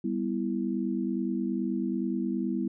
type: chord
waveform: sine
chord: E minor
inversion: first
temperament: just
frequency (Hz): 197.78 / 247.2 / 329.6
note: G3 / B3 / E4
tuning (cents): +16 / +2 / 0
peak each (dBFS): -31 / -31 / -32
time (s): 0.04-2.68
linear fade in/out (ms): 5
effects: none